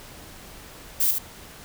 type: noise with echo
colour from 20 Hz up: violet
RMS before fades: -21 dBFS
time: 1-1.11 s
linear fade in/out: 5 ms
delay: 75 ms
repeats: 1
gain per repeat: -5 dB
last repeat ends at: 1.185 s
effects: pink hiss -44 dBFS RMS until 1.64 s